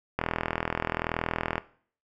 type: click train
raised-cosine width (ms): 0.5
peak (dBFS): -11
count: 58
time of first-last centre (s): 0.19-1.58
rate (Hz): 41
effects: noise-tail reverb RT60 0.5 s tail -18 dB re dry